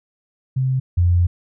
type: tone pair in turn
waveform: sine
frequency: 130.81 / 87.71 Hz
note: C3 / F2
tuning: 0 / +8 cents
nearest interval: perfect fifth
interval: 692 cents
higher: first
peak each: -16 / -12 dBFS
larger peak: second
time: 0.56-0.8 / 0.97-1.27 s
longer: second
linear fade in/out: 10 ms
effects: none